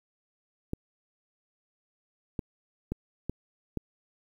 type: clicks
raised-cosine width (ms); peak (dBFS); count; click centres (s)
3; -18; 5; 0.734 / 2.392 / 2.92 / 3.296 / 3.773
effects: 9-bit